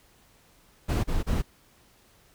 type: noise bursts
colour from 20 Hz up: brown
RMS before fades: -25 dBFS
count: 3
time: 0.88-1.424 s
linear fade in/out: 20 ms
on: 160 ms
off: 32 ms
effects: pink hiss -60 dBFS RMS until 2.34 s